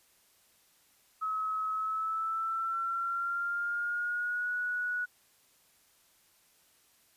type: tone with pitch glide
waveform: sine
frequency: 1284 to 1466.4 Hz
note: E6 to F#6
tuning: -46 to -16 cents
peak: -30 dBFS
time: 1.21-5.06 s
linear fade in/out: 20 ms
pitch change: +230 cents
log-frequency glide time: 1.71-4.54 s
effects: white hiss -66 dBFS RMS until 7.16 s + resampled to 32000 Hz